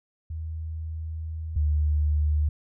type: tone pair in turn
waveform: sine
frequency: 79.8 / 75.17 Hz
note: D#2 / D2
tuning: +44 / +41 cents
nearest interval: minor second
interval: 103 cents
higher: first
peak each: -30 / -20 dBFS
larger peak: second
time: 0.3-1.56 / 1.56-2.49 s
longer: first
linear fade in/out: 5 ms
effects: none